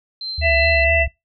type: tone with tremolo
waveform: sine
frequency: 4118 Hz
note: C8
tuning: 28 cents flat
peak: -24 dBFS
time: 0.21-0.84 s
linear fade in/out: 2 ms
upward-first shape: triangle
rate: 2.9 Hz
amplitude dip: 65%
type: tone with vibrato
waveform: sine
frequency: 71.9 Hz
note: D2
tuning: 36 cents flat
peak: -20 dBFS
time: 0.38-1.08 s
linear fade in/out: 5 ms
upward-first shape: sine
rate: 4 Hz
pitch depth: 130 cents each way
type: harmonic tone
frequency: 666 Hz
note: E5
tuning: 18 cents sharp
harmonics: 1 / 3 / 4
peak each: -18 / -18 / -18 dBFS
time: 0.41-1.07 s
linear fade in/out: 50 ms
effects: noise-tail reverb RT60 0.2 s tail -24 dB re dry